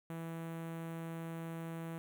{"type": "tone with notch filter", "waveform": "sawtooth", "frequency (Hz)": 164.81, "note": "E3", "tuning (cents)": 0, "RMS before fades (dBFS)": -43, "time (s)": [0.1, 1.98], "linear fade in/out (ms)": 0, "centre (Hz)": 4900, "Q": 0.55, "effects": []}